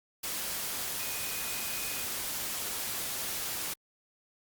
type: tone in noise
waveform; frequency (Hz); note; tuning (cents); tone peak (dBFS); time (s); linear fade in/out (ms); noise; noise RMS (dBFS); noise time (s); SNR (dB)
sine; 2489; D#7; 0; -44; 0.99-2.03; 10; white; -35; 0.23-3.74; -12
effects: Opus 48 kbps